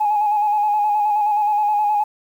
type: tone with vibrato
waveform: sine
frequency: 837 Hz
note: G#5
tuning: 13 cents sharp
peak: -14 dBFS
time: 0-2.04 s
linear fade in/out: 10 ms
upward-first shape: square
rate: 9.5 Hz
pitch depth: 30 cents each way
effects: tanh soft clip ceiling -10 dBFS + 8-bit